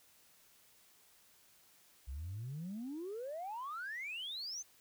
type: exponential sweep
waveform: sine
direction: up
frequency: 61.4 to 6420 Hz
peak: -39 dBFS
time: 2.07-4.63 s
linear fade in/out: 20 ms
effects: tanh soft clip ceiling -37 dBFS + white hiss -66 dBFS RMS until 4.8 s